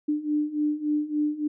sine beating tone pair, 296.9 / 300.4 Hz, D4 / D4, +19 / +39 cents, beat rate 3.5 Hz, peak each -28 / -25 dBFS, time 0.08-1.48 s, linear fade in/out 10 ms, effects none

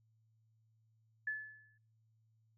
sine tone with exponential decay, 1728 Hz, A6, 32 cents flat, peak -33 dBFS, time 1.27-1.78 s, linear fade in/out 5 ms, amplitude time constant 110 ms, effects noise-tail reverb RT60 0.6 s tail -24 dB re dry + added 111 Hz sine -70 dBFS peak until 2.57 s

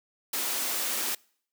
white high-pass noise, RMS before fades -30 dBFS, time 0.33-1.15 s, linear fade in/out 5 ms, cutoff 220 Hz, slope 48 dB/octave, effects noise-tail reverb RT60 0.6 s tail -26 dB re dry

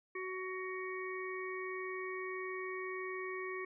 harmonic tone, 373.2 Hz, F#4, 15 cents sharp, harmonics 1 / 3 / 5 / 6, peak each -41 / -46 / -46 / -46 dBFS, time 0.15-3.65 s, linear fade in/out 5 ms, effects none

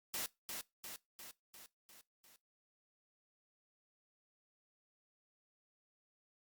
white noise with echo, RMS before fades -40 dBFS, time 0.14-0.26 s, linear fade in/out 0 ms, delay 350 ms, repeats 6, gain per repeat -4 dB, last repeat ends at 2.36 s, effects noise-tail reverb RT60 0.2 s tail -21 dB re dry + Opus 48 kbps

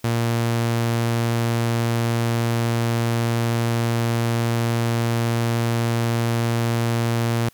sawtooth tone, 116.54 Hz, A#2, in tune, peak -15 dBFS, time 0.04-7.49 s, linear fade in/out 5 ms, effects white hiss -55 dBFS RMS until 7.53 s

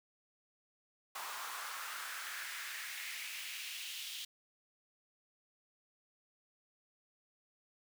pink noise with high-pass filter sweep, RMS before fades -44 dBFS, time 1.15-4.25 s, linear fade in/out 5 ms, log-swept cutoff 980 to 3300 Hz, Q 2.6, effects none

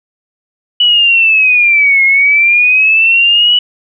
sine linear two-way sweep, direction down then up, 2960 to 2147 to 2960 Hz, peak -5 dBFS, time 0.8-3.59 s, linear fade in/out 5 ms, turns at 2.04 s, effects none

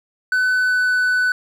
triangle tone with pitch glide, 1506 to 1496.5 Hz, F#6 to F#6, +30 to +19 cents, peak -13 dBFS, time 0.32-1.32 s, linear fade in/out 2 ms, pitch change -11 cents, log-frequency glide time 0.52-0.9 s, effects none

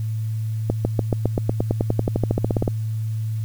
accelerating click train, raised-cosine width 2 ms, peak -6 dBFS, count 22, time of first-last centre 0.7-2.678 s, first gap 150 ms, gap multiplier 0.95, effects added 110 Hz sine -22 dBFS peak until 3.44 s + white hiss -51 dBFS RMS until 3.44 s

